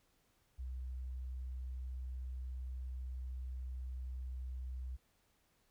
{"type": "tone", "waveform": "sine", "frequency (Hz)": 63.5, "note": "B1", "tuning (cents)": 49, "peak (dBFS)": -40, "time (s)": [0.58, 4.97], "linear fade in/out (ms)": 20, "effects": ["pink hiss -75 dBFS RMS until 5.7 s"]}